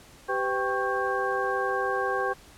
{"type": "tone cluster", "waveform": "sine", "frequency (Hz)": [390.4, 506, 784, 1102, 1590], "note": ["G4", "B4", "G5", "C#6", "G6"], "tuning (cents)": [-7, 42, 0, -11, 24], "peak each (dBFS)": -31, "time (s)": [0.28, 2.34], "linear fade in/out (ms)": 20, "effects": ["pink hiss -52 dBFS RMS until 2.57 s", "low-pass 12000 Hz 12 dB/octave"]}